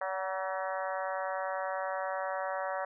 harmonic tone with a mistuned harmonic, 190 Hz, F#3, 46 cents sharp, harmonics 3 / 4 / 5 / 6 / 7 / 8 / 9 / 10, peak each -36 / -38 / -40 / -42 / -43 / -44 / -45 / -46 dBFS, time 0.01-2.85 s, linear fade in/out 5 ms, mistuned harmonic 4, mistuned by -24 cents, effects none

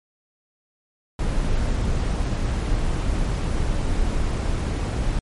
brown noise, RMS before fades -22 dBFS, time 1.19-5.19 s, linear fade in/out 2 ms, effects MP3 48 kbps

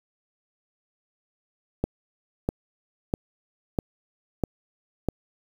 click train, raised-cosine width 2 ms, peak -10 dBFS, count 6, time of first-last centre 1.84-5.087 s, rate 1.54 Hz, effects 7-bit

